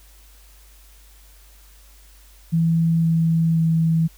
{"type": "tone with pitch steps", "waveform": "sine", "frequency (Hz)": [164.81, 163.77, 162.73], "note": ["E3", "E3", "E3"], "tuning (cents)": [0, -11, -22], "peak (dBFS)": -15, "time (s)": [2.52, 4.08], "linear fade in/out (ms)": 20, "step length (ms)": 520, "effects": ["added 50 Hz sine -47 dBFS peak until 4.17 s", "white hiss -53 dBFS RMS until 4.17 s"]}